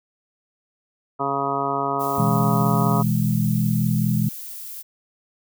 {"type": "harmonic tone", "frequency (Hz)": 138.8, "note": "C#3", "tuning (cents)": 3, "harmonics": [1, 2, 3, 4, 5, 6, 7, 8, 9], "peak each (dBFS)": [-34, -31, -29, -35, -27, -35, -27, -31, -27], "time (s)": [1.19, 3.03], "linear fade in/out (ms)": 20}
{"type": "noise", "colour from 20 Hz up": "violet", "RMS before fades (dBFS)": -35, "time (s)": [1.99, 4.83], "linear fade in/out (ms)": 20}
{"type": "chord", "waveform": "sine", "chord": "E major", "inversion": "second", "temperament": "equal with one note detuned", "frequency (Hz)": [123.47, 162.64, 207.7], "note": ["B2", "E3", "G#3"], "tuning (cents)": [0, -23, 0], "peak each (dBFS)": -22, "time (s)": [2.18, 4.29], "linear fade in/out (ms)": 5}
{"effects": []}